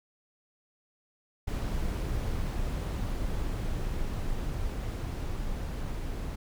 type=noise with level ramp; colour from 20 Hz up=brown; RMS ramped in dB=-30 to -34 dBFS; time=1.47-6.36 s; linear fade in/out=10 ms; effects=none